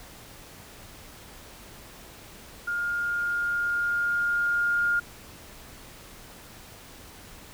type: tone with level ramp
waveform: sine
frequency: 1414 Hz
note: F6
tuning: 21 cents sharp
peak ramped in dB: -26 to -21 dBFS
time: 2.67-5 s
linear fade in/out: 10 ms
effects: pink hiss -47 dBFS RMS until 7.53 s